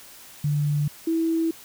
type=tone pair in turn; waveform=sine; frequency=146.83 / 327.1 Hz; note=D3 / E4; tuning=0 / -13 cents; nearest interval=octave + major second; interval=1387 cents; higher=second; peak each=-20 dBFS; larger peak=neither; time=0.44-0.88 / 1.07-1.51 s; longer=neither; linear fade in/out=5 ms; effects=white hiss -46 dBFS RMS until 1.64 s